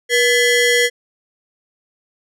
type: ring-modulated tone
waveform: 30% pulse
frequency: 1244.5 Hz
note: D#6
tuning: in tune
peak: -6 dBFS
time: 0.09-0.9 s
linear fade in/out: 50 ms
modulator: 763 Hz
effects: low-pass 11000 Hz 12 dB/octave